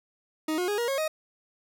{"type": "tone with pitch steps", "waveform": "40% pulse", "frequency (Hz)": [312.9, 359.4, 412.9, 474.3, 544.8, 625.8], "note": ["D#4", "F4", "G#4", "A#4", "C#5", "D#5"], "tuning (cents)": [10, 50, -10, 30, -30, 10], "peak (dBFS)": -25, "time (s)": [0.48, 1.08], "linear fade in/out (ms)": 5, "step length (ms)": 100, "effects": []}